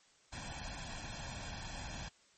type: noise with comb filter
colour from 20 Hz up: pink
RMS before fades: -44 dBFS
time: 0.32-2.09 s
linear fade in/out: 10 ms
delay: 1.2 ms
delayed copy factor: +0.7
effects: white hiss -67 dBFS RMS until 2.37 s + MP3 32 kbps